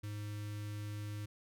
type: tone with notch filter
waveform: square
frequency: 104.4 Hz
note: G#2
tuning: 10 cents sharp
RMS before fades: -42 dBFS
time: 0.03-1.26 s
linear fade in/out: 10 ms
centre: 720 Hz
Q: 0.77
effects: none